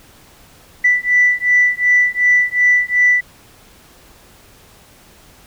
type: beating tone pair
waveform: sine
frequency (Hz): 1975.5 / 1978.2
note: B6 / B6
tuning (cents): 0 / +2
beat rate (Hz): 2.7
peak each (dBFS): -13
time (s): 0.84-3.21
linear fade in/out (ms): 10
effects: tanh soft clip ceiling -3 dBFS + pink hiss -46 dBFS RMS until 5.46 s